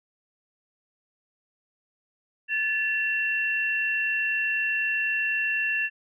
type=tone pair together; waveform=sine; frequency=1736 / 2716 Hz; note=A6 / F7; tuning=-24 / -49 cents; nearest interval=minor sixth; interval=775 cents; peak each=-26 dBFS; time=2.48-5.9 s; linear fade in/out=50 ms; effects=none